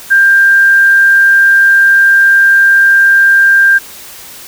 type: tone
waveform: sine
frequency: 1590 Hz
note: G6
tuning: 24 cents sharp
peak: -3 dBFS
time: 0.1-3.79 s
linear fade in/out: 20 ms
effects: white hiss -31 dBFS RMS until 4.47 s